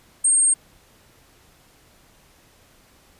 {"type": "tone", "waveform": "sine", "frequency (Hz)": 8560, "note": "C9", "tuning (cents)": 38, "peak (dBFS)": -14, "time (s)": [0.24, 0.54], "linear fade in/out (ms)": 10, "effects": ["pink hiss -55 dBFS RMS until 3.19 s", "resampled to 32000 Hz"]}